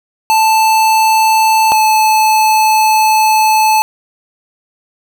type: tone pair in turn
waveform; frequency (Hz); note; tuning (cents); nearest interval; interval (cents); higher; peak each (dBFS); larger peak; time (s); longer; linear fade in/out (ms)
square; 880 / 868.9; A5 / A5; 0 / -22; unison; 22; first; -8 / -8; neither; 0.3-1.72 / 1.72-3.82; second; 0
effects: none